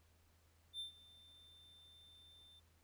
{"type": "tone with ADSR envelope", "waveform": "triangle", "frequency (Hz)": 3570, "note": "A7", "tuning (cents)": 24, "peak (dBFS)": -40, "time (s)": [0.73, 2.6], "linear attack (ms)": 63, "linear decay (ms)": 120, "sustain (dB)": -20, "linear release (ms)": 11, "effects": ["added 82 Hz sine -70 dBFS peak until 2.83 s", "pink hiss -75 dBFS RMS until 2.83 s"]}